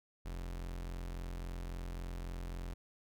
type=tone; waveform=40% pulse; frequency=43.65 Hz; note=F1; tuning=in tune; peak=-39 dBFS; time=0.25-2.74 s; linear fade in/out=10 ms; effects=none